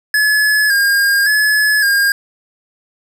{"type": "tone with vibrato", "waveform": "square", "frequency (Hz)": 1661.2, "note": "G#6", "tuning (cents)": 0, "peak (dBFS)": -11, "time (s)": [0.14, 2.12], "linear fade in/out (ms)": 2, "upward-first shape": "square", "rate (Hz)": 0.89, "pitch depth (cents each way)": 48, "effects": []}